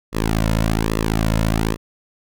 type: tone with flanger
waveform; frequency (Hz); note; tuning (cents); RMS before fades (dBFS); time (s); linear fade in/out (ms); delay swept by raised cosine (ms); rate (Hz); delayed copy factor
sawtooth; 54.6; A1; -13; -19; 0.12-1.77; 50; 1.3 to 2.6; 1.2; -0.85
effects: none